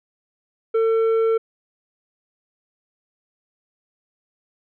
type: tone with tanh clipping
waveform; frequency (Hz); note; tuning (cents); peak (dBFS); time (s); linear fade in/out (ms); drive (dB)
sine; 450; A4; +39; -17; 0.74-1.38; 10; 7
effects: none